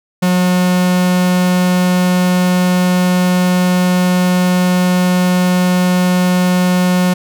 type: tone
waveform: 45% pulse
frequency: 181 Hz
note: F#3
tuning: 38 cents flat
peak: -10 dBFS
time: 0.22-7.14 s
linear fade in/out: 10 ms
effects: none